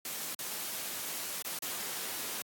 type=noise with dropouts; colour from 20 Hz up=white; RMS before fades=-38 dBFS; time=0.05-2.42 s; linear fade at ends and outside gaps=2 ms; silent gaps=0.347-0.39 / 1.424-1.447 / 1.589-1.622 s; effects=high-pass 150 Hz 12 dB/octave + AAC 64 kbps